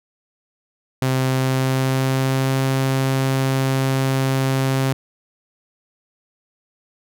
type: tone with pitch glide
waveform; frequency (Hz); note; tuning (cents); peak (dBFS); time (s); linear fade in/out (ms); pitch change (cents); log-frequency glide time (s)
sawtooth; 130.81 to 133.48; C3 to C3; 0 to +35; -13; 1.02-4.93; 2; +35; 1.27-2.59
effects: none